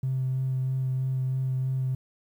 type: tone with vibrato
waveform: triangle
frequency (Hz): 130.81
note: C3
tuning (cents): 0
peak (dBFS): -21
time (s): 0.03-1.95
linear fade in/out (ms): 5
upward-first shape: sine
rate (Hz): 3.1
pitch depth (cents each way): 13
effects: tanh soft clip ceiling -22 dBFS + 10-bit